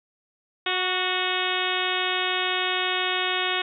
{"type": "harmonic tone with a mistuned harmonic", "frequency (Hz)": 367, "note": "F#4", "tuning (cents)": -14, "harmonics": [1, 2, 3, 4, 5, 6, 7, 8, 9, 10], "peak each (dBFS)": [-32, -32, -32, -32, -32, -32, -32, -32, -32, -32], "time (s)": [0.66, 3.62], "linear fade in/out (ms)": 5, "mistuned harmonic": 3, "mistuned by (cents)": 28, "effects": []}